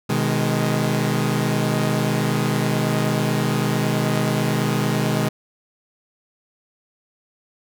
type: chord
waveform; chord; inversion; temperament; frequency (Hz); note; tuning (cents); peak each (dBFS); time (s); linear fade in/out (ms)
sawtooth; G# minor; first; equal with one note detuned; 126.43 / 155.56 / 207.7; B2 / D#3 / G#3; +41 / 0 / 0; -19; 0.09-5.29; 10
effects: none